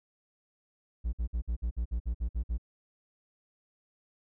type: tone bursts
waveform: triangle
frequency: 58.1 Hz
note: A#1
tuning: 5 cents flat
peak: -26 dBFS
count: 11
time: 1.04-2.581 s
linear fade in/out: 20 ms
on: 91 ms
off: 54 ms
effects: none